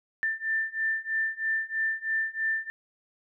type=beating tone pair; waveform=sine; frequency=1780 / 1783.1 Hz; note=A6 / A6; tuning=+20 / +23 cents; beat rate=3.1 Hz; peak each=-30 / -29 dBFS; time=0.23-2.7 s; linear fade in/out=0 ms; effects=none